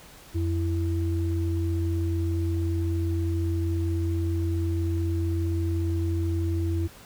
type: tone pair together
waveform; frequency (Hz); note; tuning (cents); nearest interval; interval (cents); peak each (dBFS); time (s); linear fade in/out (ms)
sine; 87.58 / 332.1; F2 / E4; +5 / +13; octave + major seventh; 2308; -24 / -30; 0.34-6.88; 20
effects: pink hiss -49 dBFS RMS until 7.05 s